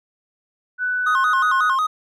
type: tone with pitch glide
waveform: sine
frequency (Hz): 1491 to 1475.6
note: F#6 to F#6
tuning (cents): +13 to -5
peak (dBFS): -19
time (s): 0.78-1.76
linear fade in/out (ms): 50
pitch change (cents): -18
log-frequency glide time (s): 1.11-1.44
type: tone with vibrato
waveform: triangle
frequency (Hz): 1155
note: D6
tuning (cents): -29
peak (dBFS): -15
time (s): 1.06-1.87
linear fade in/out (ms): 10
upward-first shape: square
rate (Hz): 5.5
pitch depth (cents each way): 140
effects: none